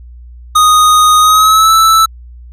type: tone with pitch glide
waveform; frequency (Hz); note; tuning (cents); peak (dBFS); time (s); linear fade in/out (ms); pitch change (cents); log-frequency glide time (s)
square; 1243 to 1316.9; D#6 to E6; -2 to -2; -5; 0.55-2.06; 10; +100; 1.2-1.73
effects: added 60 Hz sine -30 dBFS peak until 2.52 s + resampled to 32000 Hz